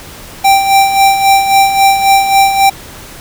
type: tone with tremolo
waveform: square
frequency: 784 Hz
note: G5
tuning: in tune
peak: -4 dBFS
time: 0.44-2.7 s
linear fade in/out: 10 ms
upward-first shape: sine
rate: 3.7 Hz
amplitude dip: 60%
effects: pink hiss -31 dBFS RMS until 3.2 s